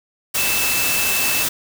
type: tone in noise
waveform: sine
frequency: 2637 Hz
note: E7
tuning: in tune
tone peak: -22 dBFS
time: 0.37-1.44 s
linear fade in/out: 10 ms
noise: white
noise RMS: -20 dBFS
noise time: 0.34-1.49 s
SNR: -5 dB
effects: none